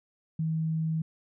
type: tone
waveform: sine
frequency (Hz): 160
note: D#3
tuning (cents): +49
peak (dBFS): -26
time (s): 0.39-1.02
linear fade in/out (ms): 5
effects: none